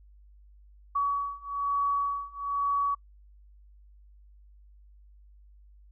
sine beating tone pair, 1131 / 1132.1 Hz, C#6 / C#6, +34 / +36 cents, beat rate 1.1 Hz, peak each -30 / -29 dBFS, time 0.95-2.95 s, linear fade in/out 10 ms, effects noise-tail reverb RT60 0.1 s tail -26 dB re dry + added 50 Hz sine -52 dBFS peak until 5.91 s

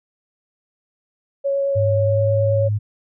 sine tone with vibrato, 554.4 Hz, C#5, in tune, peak -17 dBFS, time 1.44-2.69 s, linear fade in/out 20 ms, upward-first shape triangle, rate 9.4 Hz, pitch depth 8 cents each way
sine tone with pitch glide, 102.4 to 104.73 Hz, G#2 to G#2, -24 to +15 cents, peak -17 dBFS, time 1.75-2.79 s, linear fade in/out 20 ms, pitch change +39 cents, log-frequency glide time 2.03-2.23 s
effects none

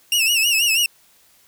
sawtooth tone with vibrato, 2740 Hz, F7, 34 cents flat, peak -12 dBFS, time 0.12-0.86 s, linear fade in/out 2 ms, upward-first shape sine, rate 6.2 Hz, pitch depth 110 cents each way, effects white hiss -55 dBFS RMS until 1.47 s

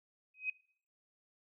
sine tone with exponential growth, 2522 Hz, D#7, 23 cents sharp, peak -29 dBFS, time 0.34-0.5 s, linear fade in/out 5 ms, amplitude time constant 34 ms, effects noise-tail reverb RT60 0.6 s tail -24 dB re dry

